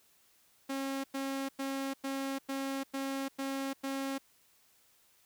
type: tone bursts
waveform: sawtooth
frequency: 271.5 Hz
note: C#4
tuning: 36 cents flat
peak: -30 dBFS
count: 8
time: 0.69-4.183 s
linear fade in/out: 10 ms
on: 350 ms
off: 99 ms
effects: white hiss -67 dBFS RMS until 5.25 s